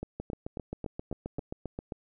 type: two click trains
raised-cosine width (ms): 2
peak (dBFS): -22 / -22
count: 6 / 14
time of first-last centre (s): 0.03-1.385 / 0.2-1.922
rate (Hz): 3.69 / 7.55
effects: none